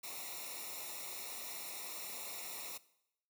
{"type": "noise with comb filter", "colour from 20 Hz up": "white", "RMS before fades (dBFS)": -45, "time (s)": [0.03, 2.78], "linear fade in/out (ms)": 10, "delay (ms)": 0.63, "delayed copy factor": -0.9, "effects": ["noise-tail reverb RT60 0.8 s tail -19 dB re dry"]}